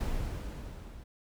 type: noise with level ramp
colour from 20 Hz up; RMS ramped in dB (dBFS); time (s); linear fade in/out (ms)
brown; -31 to -48; 0-1.04; 10
effects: none